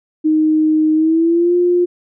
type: tone with pitch glide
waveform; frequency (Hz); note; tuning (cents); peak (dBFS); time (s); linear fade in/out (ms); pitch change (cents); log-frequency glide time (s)
sine; 311.1 to 353.3; D#4 to F4; 0 to +20; -10; 0.24-1.86; 20; +220; 0.94-1.55
effects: none